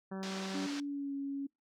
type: harmonic tone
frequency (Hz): 191.6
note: G3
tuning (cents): -39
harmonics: 1 / 2 / 3 / 4 / 5 / 6 / 7 / 8 / 9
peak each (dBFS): -39 / -45 / -49 / -51 / -53 / -55 / -56 / -57 / -58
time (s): 0.11-0.67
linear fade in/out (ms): 10
type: band-pass noise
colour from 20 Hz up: white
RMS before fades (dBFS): -45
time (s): 0.23-0.8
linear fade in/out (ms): 0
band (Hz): 190 to 5700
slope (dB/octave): 24
type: tone with pitch glide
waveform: sine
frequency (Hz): 285.7 to 277.7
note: D4 to C#4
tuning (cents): -48 to +3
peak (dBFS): -35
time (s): 0.54-1.47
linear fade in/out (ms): 10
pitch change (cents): -49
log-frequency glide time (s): 0.85-1.14
effects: noise-tail reverb RT60 0.2 s tail -26 dB re dry